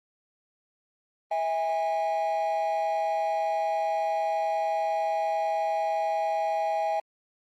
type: tone pair together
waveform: triangle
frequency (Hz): 649.2 / 818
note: E5 / G#5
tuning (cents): -27 / -26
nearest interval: major third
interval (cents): 401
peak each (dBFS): -25 / -24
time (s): 1.31-7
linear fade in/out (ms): 5
effects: tanh soft clip ceiling -19 dBFS + Opus 24 kbps